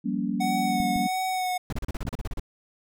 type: chord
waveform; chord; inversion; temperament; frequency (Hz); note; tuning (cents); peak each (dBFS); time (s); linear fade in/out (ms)
sine; G half-diminished seventh; third; just; 176.4 / 196 / 235.2 / 282.2; F3 / G3 / Bb3 / Db4; +18 / 0 / +16 / +31; -34 / -29 / -29 / -31; 0.04-1.08; 20
type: tone with vibrato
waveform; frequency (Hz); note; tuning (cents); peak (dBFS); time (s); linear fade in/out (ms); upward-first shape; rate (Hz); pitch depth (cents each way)
square; 740; F#5; 0; -26; 0.4-1.58; 10; sine; 1.5; 25
type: clicks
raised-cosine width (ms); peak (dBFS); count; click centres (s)
5; -23; 4; 0.802 / 0.962 / 1.757 / 2.053
type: noise bursts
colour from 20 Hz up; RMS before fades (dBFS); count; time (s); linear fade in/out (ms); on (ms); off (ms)
brown; -29; 12; 1.7-2.397; 2; 26; 35
effects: none